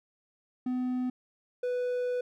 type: tone pair in turn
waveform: triangle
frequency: 251.9 / 494.9 Hz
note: B3 / B4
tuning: +34 / +4 cents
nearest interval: octave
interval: 1170 cents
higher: second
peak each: -26 dBFS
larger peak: neither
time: 0.66-1.1 / 1.63-2.21 s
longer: second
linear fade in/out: 5 ms
effects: none